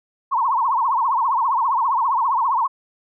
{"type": "tone with vibrato", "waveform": "sine", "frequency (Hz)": 997, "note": "B5", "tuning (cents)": 16, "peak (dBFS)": -16, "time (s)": [0.31, 2.68], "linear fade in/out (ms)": 20, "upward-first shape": "triangle", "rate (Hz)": 15, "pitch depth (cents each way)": 230, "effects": []}